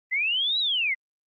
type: linear two-way sweep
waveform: sine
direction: up then down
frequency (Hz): 1975.5 to 3970 to 1975.5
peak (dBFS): -22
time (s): 0.11-0.95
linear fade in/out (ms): 20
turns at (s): 0.59
effects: Opus 24 kbps